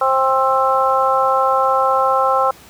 harmonic tone, 264.6 Hz, C4, 20 cents sharp, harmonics 2 / 3 / 4 / 5, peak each -18 / -18 / -18 / -18 dBFS, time 0.01-2.51 s, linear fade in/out 5 ms, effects pink hiss -43 dBFS RMS until 2.69 s + high-pass 60 Hz 12 dB/octave

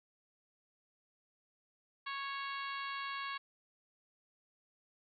harmonic tone, 553 Hz, C#5, 4 cents flat, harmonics 2 / 3 / 4 / 5 / 6 / 7 / 8, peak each -41 / -45 / -47 / -49 / -51 / -52 / -53 dBFS, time 2.06-3.38 s, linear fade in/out 10 ms, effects none

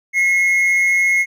triangle tone pair together, 1975.5 / 2159 Hz, B6 / C#7, 0 / -46 cents, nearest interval major second, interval 154 cents, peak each -21 / -11 dBFS, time 0.13-1.26 s, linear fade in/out 50 ms, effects none

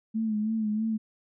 sine tone with vibrato, 217.2 Hz, A3, 22 cents flat, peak -25 dBFS, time 0.14-0.98 s, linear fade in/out 20 ms, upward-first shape sine, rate 3.1 Hz, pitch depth 52 cents each way, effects none

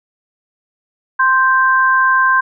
sine tone pair together, 1046.5 / 1568 Hz, C6 / G6, 0 / 0 cents, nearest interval perfect fifth, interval 700 cents, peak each -12 dBFS, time 1.19-2.41 s, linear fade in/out 10 ms, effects none

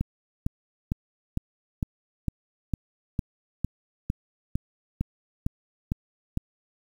click train, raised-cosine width 5 ms, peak -13 dBFS, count 15, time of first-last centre 0.01-6.374 s, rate 2.2 Hz, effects 8-bit

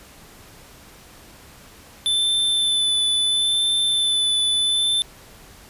square tone with vibrato, 3520 Hz, A7, in tune, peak -18 dBFS, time 2.06-5.02 s, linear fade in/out 0 ms, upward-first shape sine, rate 0.74 Hz, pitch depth 16 cents each way, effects pink hiss -46 dBFS RMS until 5.69 s + resampled to 32000 Hz

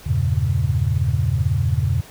sine chord, E diminished seventh, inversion none, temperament equal, 82.41 / 98 / 116.54 / 138.59 Hz, E2 / G2 / Bb2 / Db3, 0 / 0 / 0 / 0 cents, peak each -22 dBFS, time 0.06-2.01 s, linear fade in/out 10 ms, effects pink hiss -43 dBFS RMS until 2.1 s

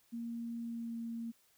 sine tone with pitch glide, 233.1 to 230.8 Hz, A#3 to A#3, 0 to -17 cents, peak -38 dBFS, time 0.12-1.32 s, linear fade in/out 20 ms, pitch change -17 cents, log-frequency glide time 0.58-0.97 s, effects white hiss -70 dBFS RMS until 1.57 s

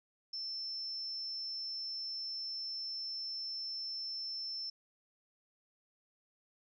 sine tone, 5330 Hz, E8, 18 cents sharp, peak -38 dBFS, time 0.33-4.7 s, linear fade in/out 5 ms, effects none

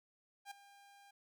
sawtooth tone with ADSR envelope, 802 Hz, G5, 39 cents sharp, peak -40 dBFS, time 0.45-1.11 s, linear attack 61 ms, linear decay 7 ms, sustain -16 dB, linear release 6 ms, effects none

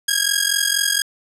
10% pulse ring-modulated tone, 1638 Hz, G#6, 24 cents flat, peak -5 dBFS, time 0.08-1.02 s, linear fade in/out 2 ms, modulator 22.1 Hz, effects resampled to 32000 Hz

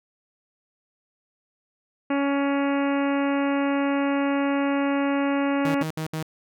harmonic tone, 279.9 Hz, C#4, 17 cents sharp, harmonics 1 / 2 / 3 / 4 / 5 / 6 / 7 / 8 / 9 / 10, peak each -22 / -28 / -32 / -34 / -36 / -38 / -39 / -40 / -41 / -42 dBFS, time 2.1-5.83 s, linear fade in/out 5 ms
sawtooth tone bursts, 157.9 Hz, D#3, 26 cents sharp, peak -23 dBFS, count 4, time 5.65-6.227 s, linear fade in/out 2 ms, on 94 ms, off 67 ms
effects none

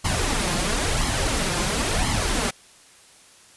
pink noise with flanger, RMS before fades -23 dBFS, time 0.04-2.51 s, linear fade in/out 10 ms, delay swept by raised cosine 0.95 to 5.75 ms, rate 0.98 Hz, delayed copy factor +0.6, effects white hiss -51 dBFS RMS until 3.56 s + resampled to 24000 Hz

